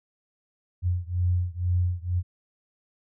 sine beating tone pair, 88.3 / 90.4 Hz, F2 / F#2, +20 / -40 cents, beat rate 2.1 Hz, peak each -25 / -26 dBFS, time 0.82-2.23 s, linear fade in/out 50 ms, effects none

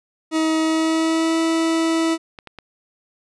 40% pulse tone with pitch glide, 318.3 to 326.5 Hz, D#4 to E4, +39 to -17 cents, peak -16 dBFS, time 0.31-2.18 s, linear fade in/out 50 ms, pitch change +44 cents, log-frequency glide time 0.6-1.39 s
clicks, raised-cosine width 0.3 ms, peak -21 dBFS, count 3, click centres 2.388 / 2.473 / 2.587 s
effects resampled to 22050 Hz

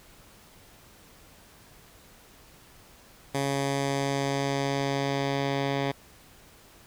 10% pulse tone with low-pass filter sweep, 138.7 Hz, C#3, 1 cent sharp, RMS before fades -28 dBFS, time 3.34-5.92 s, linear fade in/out 10 ms, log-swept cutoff 10000 to 3600 Hz, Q 1.1, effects pink hiss -54 dBFS RMS until 6.86 s

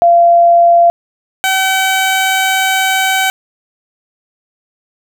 sine / 15% pulse tone pair in turn, 687 / 763.2 Hz, F5 / G5, -29 / -47 cents, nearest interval major second, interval 182 cents, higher second, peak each -4 dBFS, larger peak neither, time 0.02-0.9 / 1.44-3.3 s, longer second, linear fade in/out 0 ms, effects none

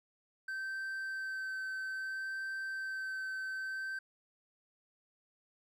triangle tone with vibrato, 1548 Hz, G6, 22 cents flat, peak -35 dBFS, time 0.48-3.99 s, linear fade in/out 5 ms, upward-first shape sine, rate 0.61 Hz, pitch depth 11 cents each way, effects none

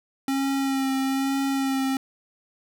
square tone with vibrato, 270 Hz, C#4, 45 cents flat, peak -23 dBFS, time 0.28-1.97 s, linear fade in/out 2 ms, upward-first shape sine, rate 1.1 Hz, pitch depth 21 cents each way, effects none

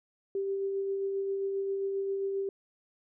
sine tone with tremolo, 392 Hz, G4, in tune, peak -28 dBFS, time 0.35-2.49 s, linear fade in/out 2 ms, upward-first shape sine, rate 7.5 Hz, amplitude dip 25%, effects none

